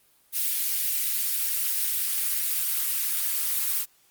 blue noise with high-pass filter sweep, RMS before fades -26 dBFS, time 0.32-3.86 s, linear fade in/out 50 ms, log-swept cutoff 2200 to 1100 Hz, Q 0.96, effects white hiss -62 dBFS RMS until 4.1 s + Opus 32 kbps

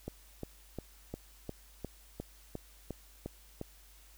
click train, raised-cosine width 2 ms, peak -25 dBFS, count 11, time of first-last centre 0.08-3.614 s, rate 2.83 Hz, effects added 50 Hz sine -58 dBFS peak until 4.17 s + white hiss -61 dBFS RMS until 4.17 s

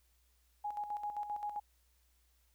sine tone with tremolo, 830.6 Hz, G#5, in tune, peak -35 dBFS, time 0.64-1.6 s, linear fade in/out 10 ms, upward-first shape square, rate 7.6 Hz, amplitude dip 60%, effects added 60 Hz sine -70 dBFS peak until 2.54 s + white hiss -75 dBFS RMS until 2.54 s

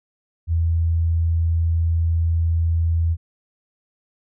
sine tone, 82.9 Hz, E2, 10 cents sharp, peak -16 dBFS, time 0.47-3.17 s, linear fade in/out 50 ms, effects none

